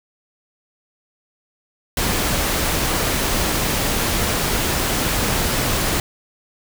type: noise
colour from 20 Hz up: pink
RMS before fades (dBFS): -20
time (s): 1.97-6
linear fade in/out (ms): 2
effects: none